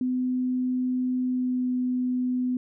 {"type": "tone with pitch glide", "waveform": "sine", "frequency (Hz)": [253.2, 251.2], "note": ["B3", "B3"], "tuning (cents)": [43, 30], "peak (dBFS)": -23, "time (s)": [0.01, 2.57], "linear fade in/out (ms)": 2, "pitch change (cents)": -13, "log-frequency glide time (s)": [1.24, 1.7], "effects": []}